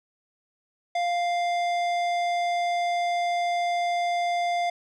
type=tone with tanh clipping; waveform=sine; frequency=698.5 Hz; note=F5; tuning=in tune; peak=-25 dBFS; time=0.95-4.7 s; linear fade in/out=5 ms; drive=15 dB; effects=none